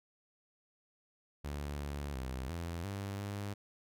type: tone with pitch steps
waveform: sawtooth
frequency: 72.4 / 71.8 / 64.6 / 84.7 / 99.3 / 101.1 Hz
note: D2 / D2 / C2 / E2 / G2 / G#2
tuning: -24 / -39 / -21 / +48 / +23 / -46 cents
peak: -34 dBFS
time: 1.44-3.54 s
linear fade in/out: 10 ms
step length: 350 ms
effects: none